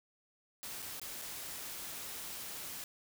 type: noise with dropouts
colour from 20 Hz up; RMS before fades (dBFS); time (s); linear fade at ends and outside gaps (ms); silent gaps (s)
white; -44; 0.63-2.84; 0; 0.821-0.825 / 0.997-1.016 / 1.215-1.22
effects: none